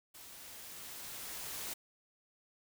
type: noise with level ramp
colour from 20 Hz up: white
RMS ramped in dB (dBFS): -53 to -41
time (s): 0.14-1.74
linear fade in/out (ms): 10
effects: none